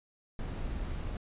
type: noise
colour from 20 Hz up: brown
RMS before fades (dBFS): -36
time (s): 0.39-1.17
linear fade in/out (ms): 2
effects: resampled to 8000 Hz